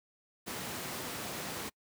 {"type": "high-pass noise", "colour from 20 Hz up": "pink", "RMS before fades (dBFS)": -40, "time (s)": [0.46, 1.7], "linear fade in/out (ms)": 20, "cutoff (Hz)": 150, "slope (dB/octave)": 12, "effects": ["noise-tail reverb RT60 0.1 s tail -26 dB re dry"]}